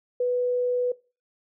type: tone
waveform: sine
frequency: 493.9 Hz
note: B4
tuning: in tune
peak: -21 dBFS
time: 0.2-0.92 s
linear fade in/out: 5 ms
effects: noise-tail reverb RT60 0.3 s tail -20 dB re dry